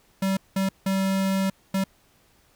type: tone bursts at uneven times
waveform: square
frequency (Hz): 192.7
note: G3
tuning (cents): -29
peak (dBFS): -22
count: 4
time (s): 0.22-0.37 / 0.56-0.69 / 0.86-1.5 / 1.74-1.84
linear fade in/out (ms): 5
effects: pink hiss -61 dBFS RMS until 2.55 s